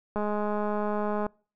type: click train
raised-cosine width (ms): 1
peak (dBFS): -17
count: 232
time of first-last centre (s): 0.16-1.265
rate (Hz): 209
effects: noise-tail reverb RT60 0.4 s tail -26 dB re dry